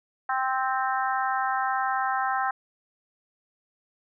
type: harmonic tone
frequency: 261.6 Hz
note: C4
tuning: in tune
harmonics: 3 / 4 / 5 / 6 / 7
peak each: -27 / -30 / -30 / -32 / -36 dBFS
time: 0.29-2.51 s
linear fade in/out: 5 ms
effects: none